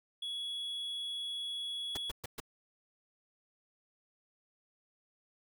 triangle tone, 3365 Hz, G#7, 22 cents sharp, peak -35 dBFS, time 0.22-2.11 s, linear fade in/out 5 ms
pink noise bursts, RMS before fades -41 dBFS, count 4, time 1.95-2.402 s, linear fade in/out 5 ms, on 23 ms, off 120 ms
effects none

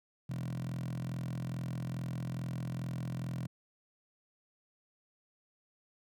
10% pulse tone with high-pass filter, 42.36 Hz, E1, 48 cents sharp, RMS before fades -38 dBFS, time 0.29-3.47 s, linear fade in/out 10 ms, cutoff 140 Hz, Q 8.5, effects none

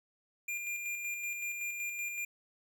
square tone with tremolo, 2400 Hz, D7, 37 cents sharp, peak -35 dBFS, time 0.48-2.25 s, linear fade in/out 5 ms, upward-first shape square, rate 5.3 Hz, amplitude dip 35%, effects none

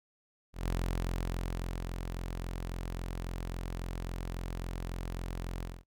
sawtooth tone with ADSR envelope, 43.65 Hz, F1, in tune, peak -26 dBFS, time 0.53-5.84 s, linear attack 150 ms, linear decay 1200 ms, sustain -6 dB, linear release 220 ms, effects noise-tail reverb RT60 0.1 s tail -23 dB re dry

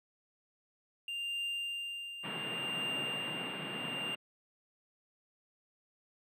triangle tone with tremolo, 2794 Hz, F7, in tune, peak -32 dBFS, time 1.08-4.15 s, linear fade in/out 2 ms, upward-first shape triangle, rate 0.69 Hz, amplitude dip 65%
pink band-pass noise, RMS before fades -43 dBFS, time 2.23-4.16 s, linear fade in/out 20 ms, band 130 to 3200 Hz, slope 48 dB/octave
effects none

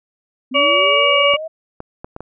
sine linear sweep, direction up, 248.5 to 652 Hz, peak -24 dBFS, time 0.51-1.48 s, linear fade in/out 10 ms
harmonic tone, 570 Hz, C#5, 48 cents sharp, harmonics 1 / 2 / 4 / 5, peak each -16 / -18 / -17 / -16 dBFS, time 0.54-1.37 s, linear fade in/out 20 ms
clicks, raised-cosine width 1 ms, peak -16 dBFS, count 5, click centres 1.338 / 1.804 / 2.045 / 2.164 / 2.206 s
effects none

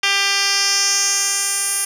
10% pulse tone with band-pass filter sweep, 397 Hz, G4, 22 cents sharp, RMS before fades -18 dBFS, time 0.03-1.85 s, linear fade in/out 5 ms, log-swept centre 3600 to 10000 Hz, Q 2.6, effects none

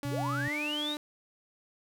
sawtooth tone with pitch glide, 284.6 to 297.9 Hz, C#4 to D4, +46 to +25 cents, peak -31 dBFS, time 0.03-0.97 s, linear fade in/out 0 ms, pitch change +79 cents, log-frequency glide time 0.43-0.53 s
sine tone, 127.8 Hz, C3, 40 cents flat, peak -33 dBFS, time 0.05-0.48 s, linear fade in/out 0 ms
sine linear sweep, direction up, 305.3 to 3951 Hz, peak -32 dBFS, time 0.1-0.97 s, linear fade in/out 50 ms
effects none

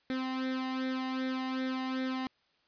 sawtooth tone with flanger, 260 Hz, C4, 11 cents flat, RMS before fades -34 dBFS, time 0.1-2.27 s, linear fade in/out 0 ms, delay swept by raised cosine 0.52 to 1.05 ms, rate 2.6 Hz, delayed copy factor +0.75, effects white hiss -71 dBFS RMS until 2.67 s + resampled to 11025 Hz

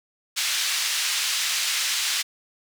white band-pass noise, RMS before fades -25 dBFS, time 0.36-2.23 s, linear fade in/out 20 ms, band 1900 to 5800 Hz, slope 12 dB/octave, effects none

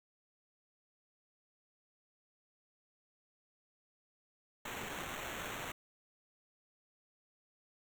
white noise with sample-and-hold, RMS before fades -43 dBFS, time 4.65-5.72 s, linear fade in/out 5 ms, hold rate 4900 Hz, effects none

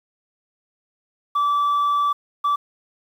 sine tone bursts at uneven times, 1158 Hz, D6, 25 cents flat, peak -14 dBFS, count 2, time 1.35-2.13 / 2.44-2.56 s, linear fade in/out 10 ms, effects tanh soft clip ceiling -16 dBFS + 8-bit

